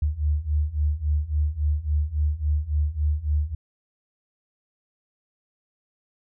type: beating tone pair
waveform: sine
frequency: 73 / 76.6 Hz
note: D2 / D#2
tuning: -10 / -27 cents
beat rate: 3.6 Hz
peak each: -25 / -23 dBFS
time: 0.02-3.55 s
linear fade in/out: 5 ms
effects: none